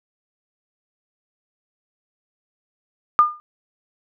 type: tone with exponential decay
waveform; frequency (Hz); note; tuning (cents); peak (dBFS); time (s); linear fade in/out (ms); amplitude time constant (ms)
sine; 1210; D#6; -49; -6; 3.19-3.4; 0; 45
effects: none

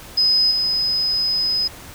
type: tone with level steps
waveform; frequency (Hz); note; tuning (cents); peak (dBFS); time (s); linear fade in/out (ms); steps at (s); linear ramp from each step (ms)
sine; 5040; D#8; +21; -13 / -17; 0.17-1.68; 10; 0.51; 2
effects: pink hiss -39 dBFS RMS until 1.94 s

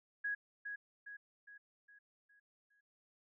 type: tone with echo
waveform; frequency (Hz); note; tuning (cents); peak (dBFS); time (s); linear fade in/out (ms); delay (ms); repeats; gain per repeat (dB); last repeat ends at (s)
sine; 1661.2; G#6; 0; -35; 0.24-0.35; 10; 410; 6; -6; 2.81
effects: none

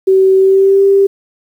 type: tone with pitch glide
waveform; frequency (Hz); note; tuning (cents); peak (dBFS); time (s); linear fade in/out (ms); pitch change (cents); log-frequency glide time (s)
sine; 381.6 to 394.1; G4 to G4; -47 to +9; -5; 0.07-1.07; 10; +56; 0.36-0.84
effects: 7-bit

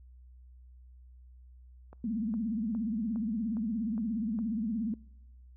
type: click train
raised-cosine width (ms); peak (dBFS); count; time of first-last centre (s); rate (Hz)
1; -36; 7; 1.93-4.389; 2.44
type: tone with vibrato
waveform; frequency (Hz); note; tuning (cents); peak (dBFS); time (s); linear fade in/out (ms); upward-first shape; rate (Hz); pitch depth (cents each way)
sine; 220.5; A3; +4; -30; 2.04-4.94; 2; triangle; 17; 200
effects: noise-tail reverb RT60 1.0 s tail -25 dB re dry + added 62 Hz sine -51 dBFS peak until 5.56 s

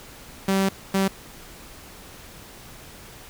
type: tone bursts at uneven times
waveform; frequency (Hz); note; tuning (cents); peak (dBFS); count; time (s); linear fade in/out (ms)
sawtooth; 193.4; G3; -23; -15; 2; 0.48-0.69 / 0.94-1.08; 5
effects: pink hiss -44 dBFS RMS until 3.29 s

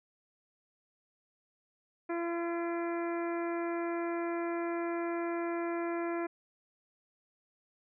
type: harmonic tone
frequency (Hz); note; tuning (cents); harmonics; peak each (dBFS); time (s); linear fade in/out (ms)
340.1; F4; -46; 1 / 2 / 3 / 4 / 5 / 6 / 7; -33 / -39 / -43 / -45 / -47 / -49 / -50; 2.09-6.27; 10
effects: none

